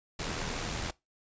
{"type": "noise with amplitude modulation", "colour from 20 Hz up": "pink", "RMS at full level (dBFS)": -33, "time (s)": [0.19, 0.91], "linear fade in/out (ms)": 5, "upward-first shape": "sine", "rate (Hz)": 80.7, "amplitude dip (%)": 45, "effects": ["noise-tail reverb RT60 0.2 s tail -21 dB re dry", "resampled to 16000 Hz"]}